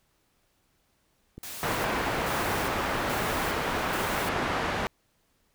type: click train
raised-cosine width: 3 ms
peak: -28 dBFS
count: 9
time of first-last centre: 1.38-4.139 s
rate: 2.9 Hz
type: noise with tremolo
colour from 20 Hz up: white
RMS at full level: -39 dBFS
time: 1.43-4.29 s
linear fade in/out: 2 ms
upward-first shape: square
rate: 1.2 Hz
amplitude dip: 55%
type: low-pass noise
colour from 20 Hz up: white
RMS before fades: -29 dBFS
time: 1.63-4.87 s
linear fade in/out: 0 ms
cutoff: 1500 Hz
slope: 12 dB/octave
effects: pink hiss -70 dBFS RMS until 5.54 s